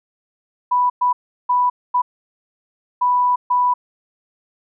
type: tone bursts at uneven times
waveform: sine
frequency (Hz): 987.8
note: B5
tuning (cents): 0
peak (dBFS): -13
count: 6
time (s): 0.71-0.9 / 1.01-1.13 / 1.49-1.7 / 1.94-2.02 / 3.01-3.36 / 3.5-3.74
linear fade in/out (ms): 10
effects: none